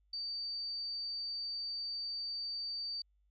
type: tone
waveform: sine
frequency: 4614 Hz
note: D8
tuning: 31 cents flat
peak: -37 dBFS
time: 0.13-3.02 s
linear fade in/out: 5 ms
effects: added 50 Hz sine -69 dBFS peak until 3.3 s